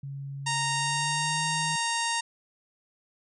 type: tone with pitch glide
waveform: sine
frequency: 138.59 to 157.37 Hz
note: C#3 to D#3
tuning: 0 to +20 cents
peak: -34 dBFS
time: 0.03-1.76 s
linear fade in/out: 5 ms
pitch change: +220 cents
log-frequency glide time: 0.72-1.45 s
type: harmonic tone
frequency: 928 Hz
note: A#5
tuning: 8 cents flat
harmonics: 1 / 2 / 3 / 4 / 5 / 6 / 7 / 8 / 9 / 10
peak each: -30 / -33 / -35 / -36 / -37 / -38 / -38 / -39 / -40 / -40 dBFS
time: 0.46-2.21 s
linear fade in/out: 10 ms
effects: none